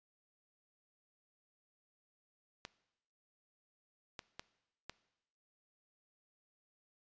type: clicks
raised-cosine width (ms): 0.2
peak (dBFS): -26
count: 4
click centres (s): 2.651 / 4.192 / 4.395 / 4.896
effects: noise-tail reverb RT60 0.9 s tail -19 dB re dry + resampled to 16000 Hz